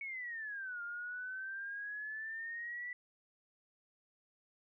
sine exponential two-way sweep, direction down then up, 2237 to 1400 to 1975 Hz, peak -40 dBFS, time 0.01-2.93 s, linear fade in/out 2 ms, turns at 0.82 s, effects none

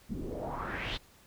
pink noise with low-pass filter sweep, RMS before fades -37 dBFS, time 0.09-0.98 s, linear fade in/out 20 ms, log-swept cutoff 210 to 3900 Hz, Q 3.7, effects pink hiss -60 dBFS RMS until 1.26 s

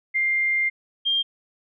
sine tone pair in turn, 2100 / 3198 Hz, C7 / G7, +6 / +34 cents, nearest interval perfect fifth, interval 728 cents, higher second, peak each -19 dBFS, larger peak neither, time 0.14-0.7 / 1.05-1.23 s, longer first, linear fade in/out 20 ms, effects none

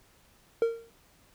triangle tone with exponential decay, 460 Hz, A#4, 23 cents flat, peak -17 dBFS, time 0.62-0.9 s, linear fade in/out 1 ms, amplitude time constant 60 ms, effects pink hiss -62 dBFS RMS until 1.34 s

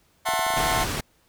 sawtooth chord, F# half-diminished seventh, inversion third, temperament just, 666 / 740 / 888 / 1065.6 Hz, E5 / F#5 / A5 / C6, +18 / 0 / +16 / +31 cents, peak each -24 dBFS, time 0.25-0.85 s, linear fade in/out 20 ms
clicks, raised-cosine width 1 ms, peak -21 dBFS, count 9, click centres 0.288 / 0.337 / 0.393 / 0.466 / 0.504 / 0.539 / 0.572 / 0.606 / 0.644 s
pink low-pass noise, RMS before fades -28 dBFS, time 0.56-1.01 s, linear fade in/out 10 ms, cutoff 11000 Hz, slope 12 dB/octave
effects pink hiss -63 dBFS RMS until 1.28 s

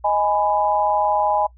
sine chord, G# minor, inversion second, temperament just, 623 / 830.6 / 996.7 Hz, D#5 / G#5 / B5, +2 / 0 / +16 cents, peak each -22 / -18 / -23 dBFS, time 0.04-1.47 s, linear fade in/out 10 ms, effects noise-tail reverb RT60 0.1 s tail -20 dB re dry + added 60 Hz sine -45 dBFS peak until 1.57 s

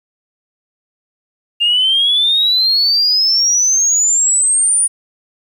sine exponential sweep, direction up, 2794 to 9620 Hz, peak -9 dBFS, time 1.6-4.88 s, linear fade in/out 20 ms, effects tanh soft clip ceiling -5 dBFS + 8-bit

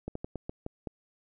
slowing click train, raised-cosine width 2 ms, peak -22 dBFS, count 7, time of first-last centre 0.08-0.872 s, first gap 74 ms, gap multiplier 1.23, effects none

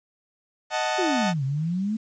sawtooth chord, D# diminished, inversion none, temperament equal, 622.3 / 740 / 880 Hz, D#5 / F#5 / A5, 0 / 0 / 0 cents, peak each -24 dBFS, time 0.7-1.34 s, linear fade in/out 50 ms
sine exponential two-way sweep, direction down then up, 392 to 130.81 to 225.3 Hz, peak -23 dBFS, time 0.98-1.97 s, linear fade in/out 10 ms, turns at 1.44 s
effects resampled to 16000 Hz + 9-bit

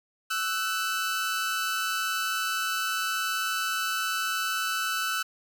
sawtooth tone pair together, 1318.5 / 1499.4 Hz, E6 / F#6, 0 / +23 cents, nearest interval major second, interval 223 cents, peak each -26 dBFS, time 0.3-5.23 s, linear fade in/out 10 ms, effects none

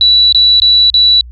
sine tone with dropouts, 3942 Hz, B7, 4 cents flat, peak -4 dBFS, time 0.01-1.21 s, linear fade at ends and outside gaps 1 ms, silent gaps 0.325-0.347 / 0.6-0.619 / 0.901-0.941 s, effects added 60 Hz sine -28 dBFS peak until 1.31 s

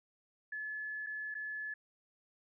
sine tone with dropouts, 1718 Hz, A6, 42 cents flat, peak -38 dBFS, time 0.52-1.74 s, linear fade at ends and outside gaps 5 ms, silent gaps 1.064-1.068 / 1.343-1.35 s, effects none

